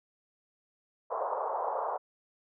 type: band-pass noise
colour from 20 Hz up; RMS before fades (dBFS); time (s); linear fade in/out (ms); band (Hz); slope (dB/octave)
white; -33; 1.1-1.98; 20; 470 to 1100; 48
effects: none